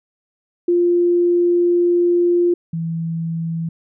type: tone pair in turn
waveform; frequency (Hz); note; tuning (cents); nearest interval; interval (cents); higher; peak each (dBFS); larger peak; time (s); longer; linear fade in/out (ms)
sine; 349.2 / 164.8; F4 / E3; 0 / 0; octave + minor second; 1300; first; -12 / -20; first; 0.68-2.54 / 2.73-3.69; first; 5
effects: none